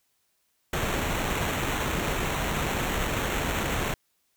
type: noise with sample-and-hold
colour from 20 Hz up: pink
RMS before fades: -28 dBFS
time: 0.73-3.94 s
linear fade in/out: 2 ms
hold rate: 4900 Hz
effects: white hiss -72 dBFS RMS until 4.36 s